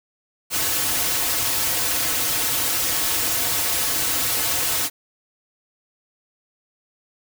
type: noise with comb filter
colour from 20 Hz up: white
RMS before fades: -22 dBFS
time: 0.5-4.9 s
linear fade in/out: 50 ms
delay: 5 ms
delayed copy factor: -1
effects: none